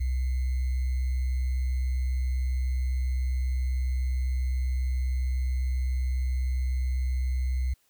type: tone with sample-and-hold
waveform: sine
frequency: 63.7 Hz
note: C2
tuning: 46 cents flat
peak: -24 dBFS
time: 0-7.74 s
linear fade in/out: 10 ms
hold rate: 2100 Hz
effects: white hiss -68 dBFS RMS until 7.89 s